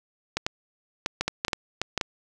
clicks, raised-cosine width 0.2 ms, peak -8 dBFS, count 11, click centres 0.37 / 0.465 / 1.061 / 1.21 / 1.28 / 1.449 / 1.482 / 1.532 / 1.816 / 1.977 / 2.012 s, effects none

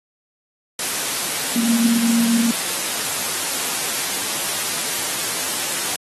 sine tone in noise, 231.8 Hz, A#3, 10 cents flat, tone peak -14 dBFS, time 1.56-2.51 s, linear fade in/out 2 ms, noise white, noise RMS -23 dBFS, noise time 0.79-5.96 s, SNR +6 dB, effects high-pass 150 Hz 12 dB/octave + AAC 32 kbps

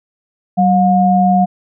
sine tone pair together, 189.9 / 717 Hz, F#3 / F5, +45 / +45 cents, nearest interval octave + major seventh, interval 2300 cents, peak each -11 dBFS, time 0.57-1.46 s, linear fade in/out 20 ms, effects none

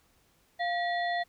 harmonic tone with a mistuned harmonic, 698.5 Hz, F5, in tune, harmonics 1 / 3 / 5 / 6, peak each -29 / -33 / -42 / -45 dBFS, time 0.59-1.24 s, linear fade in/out 20 ms, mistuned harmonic 3, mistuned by -150 cents, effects pink hiss -67 dBFS RMS until 1.28 s

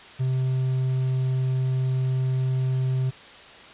triangle tone with quantisation, 130 Hz, C3, 11 cents flat, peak -19 dBFS, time 0.19-3.11 s, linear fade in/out 20 ms, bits 8, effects white hiss -45 dBFS RMS until 3.73 s + resampled to 8000 Hz

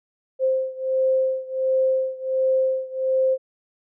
sine beating tone pair, 523.3 / 524.7 Hz, C5 / C5, 0 / +5 cents, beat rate 1.4 Hz, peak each -21 / -23 dBFS, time 0.39-3.38 s, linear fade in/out 50 ms, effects none

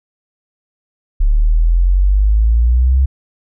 sine exponential sweep, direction up, 35.39 to 67.6 Hz, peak -8 dBFS, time 1.2-3.06 s, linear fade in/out 10 ms, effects none

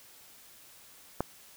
click, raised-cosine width 1 ms, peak -14 dBFS, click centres 1.206 s, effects white hiss -55 dBFS RMS until 1.56 s

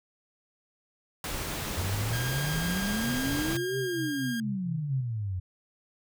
pink noise, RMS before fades -34 dBFS, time 1.24-3.57 s, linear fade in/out 2 ms
sine exponential two-way sweep, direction up then down, 88.2 to 400.2 to 88.2 Hz, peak -29 dBFS, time 1.77-5.4 s, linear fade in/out 10 ms, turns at 3.78 s
sawtooth tone, 1616 Hz, G#6, 48 cents flat, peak -31 dBFS, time 2.13-4.4 s, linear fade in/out 2 ms
sine tone with tremolo, 132.2 Hz, C3, 18 cents sharp, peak -32 dBFS, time 3.04-5.01 s, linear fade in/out 5 ms, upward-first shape sine, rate 4.3 Hz, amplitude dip 90%
effects none

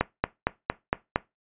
click train, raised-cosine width 0.5 ms, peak -6 dBFS, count 6, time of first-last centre 0.01-1.159 s, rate 4.35 Hz, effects noise-tail reverb RT60 0.2 s tail -19 dB re dry + resampled to 8000 Hz

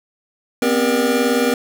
square tone cluster, 245.5 / 264.1 / 397.8 / 476.1 / 598 Hz, B3 / C4 / G4 / A#4 / D5, -10 / +16 / +25 / +37 / +31 cents, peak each -22 / -21 / -26 / -19 / -28 dBFS, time 0.62-1.54 s, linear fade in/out 2 ms, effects none

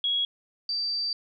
sine tone pair in turn, 3322 / 4659 Hz, G#7 / D8, 0 / -15 cents, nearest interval tritone, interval 585 cents, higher second, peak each -23 / -26 dBFS, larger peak first, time 0.04-0.25 / 0.69-1.13 s, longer second, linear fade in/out 2 ms, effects none

